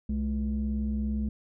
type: tone pair together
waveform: sine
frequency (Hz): 65.41 / 213.7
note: C2 / G#3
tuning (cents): 0 / +50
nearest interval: octave + minor sixth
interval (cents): 2050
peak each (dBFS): -28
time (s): 0.09-1.29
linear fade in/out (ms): 5
effects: tanh soft clip ceiling -22 dBFS